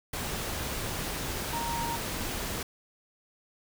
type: tone in noise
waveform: sine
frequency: 932.3 Hz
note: A#5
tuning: in tune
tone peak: -32 dBFS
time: 1.53-1.96 s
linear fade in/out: 5 ms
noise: pink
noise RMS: -34 dBFS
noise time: 0.13-2.63 s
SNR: -1 dB
effects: none